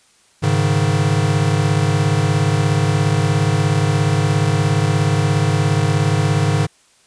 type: chord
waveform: square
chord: Ab suspended fourth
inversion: none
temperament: equal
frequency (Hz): 103.83 / 138.59 / 155.56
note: Ab2 / Db3 / Eb3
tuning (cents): 0 / 0 / 0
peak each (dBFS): -19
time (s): 0.42-6.67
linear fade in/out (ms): 20
effects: white hiss -54 dBFS RMS until 7.06 s + resampled to 22050 Hz